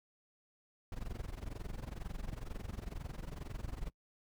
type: noise with amplitude modulation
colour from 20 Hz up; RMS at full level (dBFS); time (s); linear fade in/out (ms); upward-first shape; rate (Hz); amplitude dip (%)
brown; -39; 0.92-3.9; 2; sine; 22.1; 90
effects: noise-tail reverb RT60 0.1 s tail -25 dB re dry